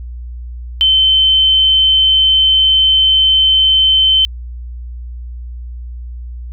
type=tone; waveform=sine; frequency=3079 Hz; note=G7; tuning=32 cents flat; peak=-7 dBFS; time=0.81-4.25 s; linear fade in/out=0 ms; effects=added 60 Hz sine -24 dBFS peak until 6.52 s